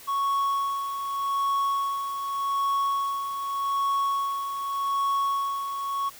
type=tone with tremolo; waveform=triangle; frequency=1108.7 Hz; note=C#6; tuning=in tune; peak=-20 dBFS; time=0.07-6.1 s; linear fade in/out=20 ms; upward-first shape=sine; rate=0.84 Hz; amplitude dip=55%; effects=white hiss -47 dBFS RMS until 6.19 s

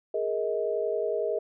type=chord; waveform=sine; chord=Ab suspended second; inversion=none; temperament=equal with one note detuned; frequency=415.3 / 466.2 / 634.2 Hz; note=Ab4 / Bb4 / Eb5; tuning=0 / 0 / +33 cents; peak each=-30 dBFS; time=0.14-1.39 s; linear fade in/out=5 ms; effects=none

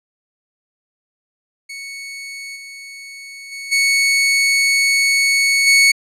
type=tone with level steps; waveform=sawtooth; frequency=2217 Hz; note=C#7; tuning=in tune; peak=-25 / -29 / -24 / -9 / -5 dBFS; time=1.69-5.92 s; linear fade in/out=10 ms; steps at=2.55 / 3.51 / 3.71 / 5.66 s; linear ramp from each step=20 ms; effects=low-pass 10000 Hz 12 dB/octave

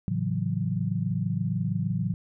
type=chord; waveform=sine; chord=F# minor seventh; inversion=first; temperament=equal; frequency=110 / 138.59 / 164.81 / 185 Hz; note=A2 / C#3 / E3 / F#3; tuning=0 / 0 / 0 / 0 cents; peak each=-30 / -32 / -30 / -30 dBFS; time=0.08-2.14 s; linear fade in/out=0 ms; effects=none

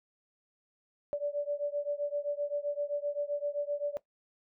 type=beating tone pair; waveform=sine; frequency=577 / 584.7 Hz; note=D5 / D5; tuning=-31 / -8 cents; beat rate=7.7 Hz; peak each=-33 / -34 dBFS; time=1.13-3.97 s; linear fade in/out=0 ms; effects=noise-tail reverb RT60 0.1 s tail -17 dB re dry

